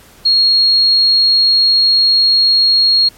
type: tone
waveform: sine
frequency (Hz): 4287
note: C8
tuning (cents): +41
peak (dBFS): -7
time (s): 0.25-3.09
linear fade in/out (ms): 10
effects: pink hiss -43 dBFS RMS until 3.17 s + MP3 64 kbps